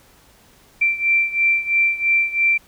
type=beating tone pair; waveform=sine; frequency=2349 / 2352 Hz; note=D7 / D7; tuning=0 / +2 cents; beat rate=3 Hz; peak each=-17 / -20 dBFS; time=0.81-2.58 s; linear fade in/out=10 ms; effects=pink hiss -52 dBFS RMS until 2.67 s